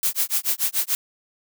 blue noise with tremolo, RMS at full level -20 dBFS, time 0.03-0.95 s, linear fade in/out 0 ms, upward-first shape sine, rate 6.9 Hz, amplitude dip 100%, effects none

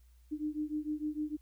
sine beating tone pair, 300 / 306.6 Hz, D4 / D#4, +37 / -25 cents, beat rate 6.6 Hz, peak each -36 / -37 dBFS, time 0.31-1.37 s, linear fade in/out 20 ms, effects added 60 Hz sine -58 dBFS peak until 1.41 s + white hiss -74 dBFS RMS until 1.41 s

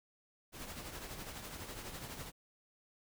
pink noise with tremolo, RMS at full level -44 dBFS, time 0.52-2.32 s, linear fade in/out 50 ms, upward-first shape triangle, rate 12 Hz, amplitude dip 55%, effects none

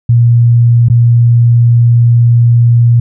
sine tone with dropouts, 118.5 Hz, A#2, 29 cents sharp, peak -3 dBFS, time 0.09-3 s, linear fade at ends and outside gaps 5 ms, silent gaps 0.886-0.899 s, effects none

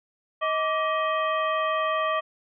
harmonic tone with a mistuned harmonic, 631 Hz, D#5, 24 cents sharp, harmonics 1 / 2 / 3 / 4 / 5, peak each -27 / -25 / -33 / -37 / -38 dBFS, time 0.41-2.21 s, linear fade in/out 20 ms, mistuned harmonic 2, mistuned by -140 cents, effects none

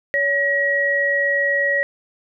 sine tone pair together, 564.4 / 1906 Hz, C#5 / A#6, +31 / +38 cents, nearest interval octave + major sixth, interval 2107 cents, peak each -22 / -17 dBFS, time 0.14-1.83 s, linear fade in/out 0 ms, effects none

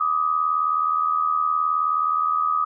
sine tone pair together, 1175.8 / 1255 Hz, D6 / D#6, +2 / +15 cents, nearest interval minor second, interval 113 cents, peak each -24 / -20 dBFS, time 0-2.65 s, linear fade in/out 10 ms, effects none

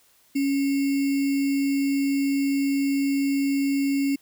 sine tone with sample-and-hold, 277.2 Hz, C#4, in tune, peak -20 dBFS, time 0.35-4.16 s, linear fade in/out 10 ms, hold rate 2450 Hz, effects white hiss -60 dBFS RMS until 4.21 s

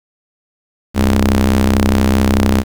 sawtooth ring-modulated tone, 64.7 Hz, C2, 19 cents flat, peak -3 dBFS, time 0.94-2.64 s, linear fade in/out 50 ms, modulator 146 Hz, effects 7-bit

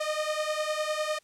sawtooth beating tone pair, 608 / 617.9 Hz, D#5 / D#5, -40 / -12 cents, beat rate 9.9 Hz, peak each -27 dBFS, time 0-1.19 s, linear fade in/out 10 ms, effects white hiss -65 dBFS RMS until 1.23 s + low-pass 9000 Hz 12 dB/octave

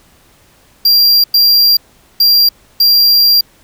square tone bursts at uneven times, 4755 Hz, D8, 21 cents sharp, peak -6 dBFS, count 4, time 0.85-1.24 / 1.34-1.77 / 2.2-2.49 / 2.8-3.41 s, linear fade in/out 5 ms, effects pink hiss -48 dBFS RMS until 3.63 s

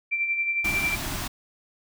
sine tone with tremolo, 2351 Hz, D7, 1 cent sharp, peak -21 dBFS, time 0.11-0.96 s, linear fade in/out 20 ms, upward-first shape sine, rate 11 Hz, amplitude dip 50%
pink band-stop noise, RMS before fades -31 dBFS, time 0.64-1.28 s, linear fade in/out 10 ms, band 400 to 590 Hz, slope 96 dB/octave
effects none

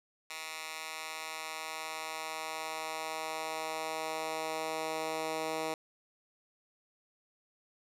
10% pulse tone with high-pass filter sweep, 158.7 Hz, D#3, 35 cents sharp, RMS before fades -38 dBFS, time 0.3-5.74 s, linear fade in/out 2 ms, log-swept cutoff 1700 to 410 Hz, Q 0.88, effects low-pass 12000 Hz 12 dB/octave

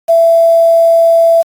sine tone with quantisation, 666 Hz, E5, 18 cents sharp, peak -4 dBFS, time 0.08-1.43 s, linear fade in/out 20 ms, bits 5, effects AAC 64 kbps

